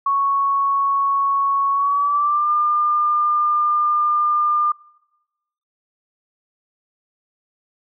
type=tone with pitch glide; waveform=sine; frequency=1108.7 to 1202.1 Hz; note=C#6 to D6; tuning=0 to +40 cents; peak=-15 dBFS; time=0.06-4.72 s; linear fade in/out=5 ms; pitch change=+140 cents; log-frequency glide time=1.72-2.51 s; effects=noise-tail reverb RT60 1.0 s tail -23 dB re dry